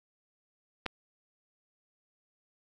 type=clicks; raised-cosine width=0.3 ms; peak=-27 / -16 dBFS; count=2; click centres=0.859 / 0.863 s; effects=none